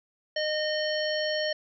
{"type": "harmonic tone with a mistuned harmonic", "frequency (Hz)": 613, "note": "D#5", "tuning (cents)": -26, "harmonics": [1, 3, 5, 7, 9], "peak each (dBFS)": [-28, -33, -35, -36, -38], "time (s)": [0.36, 1.53], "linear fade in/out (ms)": 5, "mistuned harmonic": 7, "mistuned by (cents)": 22, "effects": []}